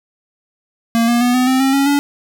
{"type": "tone with pitch steps", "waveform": "square", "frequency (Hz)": [230.7, 237.7, 245, 252.5, 260.2, 268.1, 276.3, 284.7], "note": ["A#3", "A#3", "B3", "B3", "C4", "C4", "C#4", "C#4"], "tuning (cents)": [-18, 34, -14, 39, -9, 42, -6, 46], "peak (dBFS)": -12, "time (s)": [0.95, 1.99], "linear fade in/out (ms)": 0, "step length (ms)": 130, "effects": []}